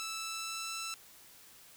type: tone with pitch glide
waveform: 10% pulse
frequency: 1318.5 to 1329.2 Hz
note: E6 to E6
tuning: 0 to +14 cents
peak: -29 dBFS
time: 0-0.94 s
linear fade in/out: 0 ms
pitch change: +14 cents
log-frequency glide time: 0.18-0.75 s
effects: white hiss -57 dBFS RMS until 1.76 s